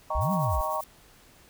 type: chord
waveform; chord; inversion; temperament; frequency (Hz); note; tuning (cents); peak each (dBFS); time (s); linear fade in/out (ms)
sine; Eb dominant seventh; none; equal; 622.3 / 784 / 932.3 / 1108.7; Eb5 / G5 / Bb5 / Db6; 0 / 0 / 0 / 0; -32 / -35 / -32 / -31; 0.1-0.81; 5
type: linear two-way sweep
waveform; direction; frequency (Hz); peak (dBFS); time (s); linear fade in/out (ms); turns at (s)
sine; up then down; 41.2 to 200 to 41.2; -25; 0.15-0.61; 0; 0.32
type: noise with tremolo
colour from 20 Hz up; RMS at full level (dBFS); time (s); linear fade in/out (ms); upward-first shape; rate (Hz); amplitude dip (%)
violet; -40; 0.21-0.84; 2; triangle; 10; 70
effects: pink hiss -56 dBFS RMS until 1.49 s